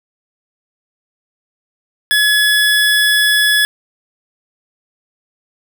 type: tone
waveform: 25% pulse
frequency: 1700 Hz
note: G#6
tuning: 40 cents sharp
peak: -6 dBFS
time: 2.11-3.65 s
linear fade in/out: 0 ms
effects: none